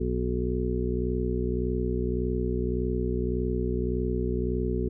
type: harmonic tone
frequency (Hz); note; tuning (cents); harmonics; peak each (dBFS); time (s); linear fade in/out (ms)
61.74; B1; 0; 1 / 2 / 3 / 4 / 6 / 7; -29 / -34 / -34 / -33 / -31 / -34; 0-4.89; 10
effects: none